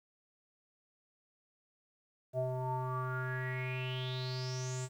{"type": "tone with low-pass filter sweep", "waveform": "square", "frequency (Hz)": 128.2, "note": "C3", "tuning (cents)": -35, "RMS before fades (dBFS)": -37, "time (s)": [2.33, 4.89], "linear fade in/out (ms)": 50, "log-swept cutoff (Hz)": [610, 7900], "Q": 8.9, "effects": ["11-bit"]}